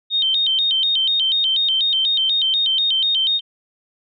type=tone with vibrato; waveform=sine; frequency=3396 Hz; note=G#7; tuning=38 cents sharp; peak=-15 dBFS; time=0.1-3.41 s; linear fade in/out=50 ms; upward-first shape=square; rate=4.1 Hz; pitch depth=150 cents each way; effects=none